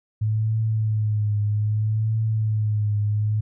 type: tone with vibrato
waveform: sine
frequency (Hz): 107.4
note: A2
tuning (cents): -41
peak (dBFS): -19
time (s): 0.21-3.41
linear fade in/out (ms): 10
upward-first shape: triangle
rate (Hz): 0.63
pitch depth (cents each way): 59
effects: none